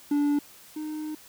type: tone pair in turn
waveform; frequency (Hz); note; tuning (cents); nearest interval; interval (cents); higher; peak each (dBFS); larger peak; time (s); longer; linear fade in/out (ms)
triangle; 290 / 307.2; D4 / D#4; -22 / -22; minor second; 100; second; -19 / -29; first; 0.11-0.39 / 0.76-1.15; second; 5
effects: white hiss -51 dBFS RMS until 1.28 s